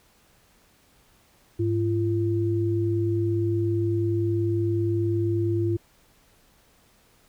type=tone pair together; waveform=sine; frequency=104.14 / 341.3 Hz; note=G#2 / F4; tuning=+5 / -40 cents; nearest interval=octave + major sixth; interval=2055 cents; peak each=-24 / -24 dBFS; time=1.59-5.77 s; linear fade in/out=10 ms; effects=pink hiss -60 dBFS RMS until 7.28 s